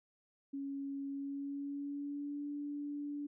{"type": "tone with pitch glide", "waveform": "sine", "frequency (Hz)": [277.2, 289.8], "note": ["C#4", "D4"], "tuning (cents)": [0, -23], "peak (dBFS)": -38, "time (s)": [0.53, 3.27], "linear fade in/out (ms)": 10, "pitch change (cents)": 77, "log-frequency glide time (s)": [1.09, 2.48], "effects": []}